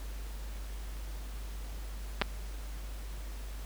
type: clicks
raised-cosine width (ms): 0.3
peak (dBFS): -11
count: 2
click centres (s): 2.215 / 2.22
effects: added 50 Hz sine -38 dBFS peak until 3.65 s + pink hiss -51 dBFS RMS until 3.65 s